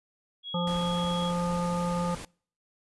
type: tone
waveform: sine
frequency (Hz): 3322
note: G#7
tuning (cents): 0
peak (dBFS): -35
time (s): 0.43-1.33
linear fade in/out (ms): 50
type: harmonic tone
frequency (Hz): 174.61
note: F3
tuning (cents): 0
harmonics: 1 / 3 / 5 / 7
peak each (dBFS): -28 / -33 / -35 / -36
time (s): 0.54-2.15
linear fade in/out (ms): 5
type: noise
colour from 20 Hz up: pink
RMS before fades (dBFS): -41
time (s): 0.67-2.25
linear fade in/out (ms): 2
effects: noise-tail reverb RT60 0.5 s tail -26 dB re dry + resampled to 24000 Hz